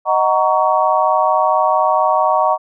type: chord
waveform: sine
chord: D# minor seventh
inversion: none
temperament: just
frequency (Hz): 622.3 / 746.7 / 933.4 / 1120.1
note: D#5 / F#5 / A#5 / C#6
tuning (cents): 0 / +16 / +2 / +18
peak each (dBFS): -17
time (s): 0.05-2.58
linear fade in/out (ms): 50
effects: none